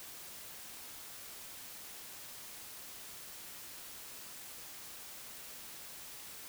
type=silence; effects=white hiss -49 dBFS RMS until 6.48 s